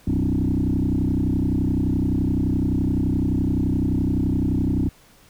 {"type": "tone with frequency modulation", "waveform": "sine", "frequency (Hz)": 179, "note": "F3", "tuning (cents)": 43, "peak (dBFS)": -17, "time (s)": [0.07, 4.89], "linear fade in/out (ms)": 5, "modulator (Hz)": 31.7, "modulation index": 4.2, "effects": ["tanh soft clip ceiling -14 dBFS", "pink hiss -53 dBFS RMS until 5.29 s"]}